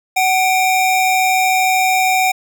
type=tone pair together; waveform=square; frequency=751 / 2386 Hz; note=F#5 / D7; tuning=+26 / +27 cents; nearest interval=octave + minor sixth; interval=2001 cents; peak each=-14 / -18 dBFS; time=0.16-2.32 s; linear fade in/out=10 ms; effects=none